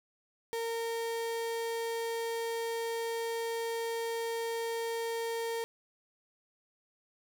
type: tone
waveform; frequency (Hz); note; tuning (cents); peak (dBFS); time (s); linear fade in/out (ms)
35% pulse; 459.7; A#4; -24; -31; 0.53-5.64; 0
effects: none